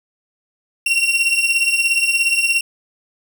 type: beating tone pair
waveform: 40% pulse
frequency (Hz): 2729 / 2746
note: F7 / F7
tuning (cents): -41 / -30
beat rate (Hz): 17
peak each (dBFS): -18 / -15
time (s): 0.86-2.61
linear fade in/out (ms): 5
effects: none